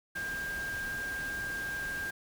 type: tone in noise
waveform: sine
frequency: 1600 Hz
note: G6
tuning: 35 cents sharp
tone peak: -34 dBFS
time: 0.15-2.11 s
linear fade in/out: 10 ms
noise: pink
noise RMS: -44 dBFS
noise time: 0.15-2.11 s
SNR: +7 dB
effects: none